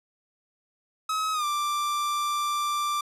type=tone with pitch glide; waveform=45% pulse; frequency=1278 to 1178.7 Hz; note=D#6 to D6; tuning=+46 to +6 cents; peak=-25 dBFS; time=1.09-3.01 s; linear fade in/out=5 ms; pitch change=-140 cents; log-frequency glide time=1.33-1.45 s; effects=low-pass 12000 Hz 12 dB/octave